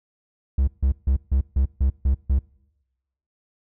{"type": "tone bursts", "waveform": "triangle", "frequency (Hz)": 66.9, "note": "C2", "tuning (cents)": 39, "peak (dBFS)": -14, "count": 8, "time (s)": [0.58, 2.39], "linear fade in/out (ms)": 5, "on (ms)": 95, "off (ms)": 150, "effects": ["noise-tail reverb RT60 1.0 s tail -25 dB re dry"]}